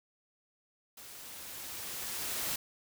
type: noise with level ramp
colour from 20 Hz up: white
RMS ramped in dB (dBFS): -50 to -34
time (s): 0.97-2.56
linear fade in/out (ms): 5
effects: none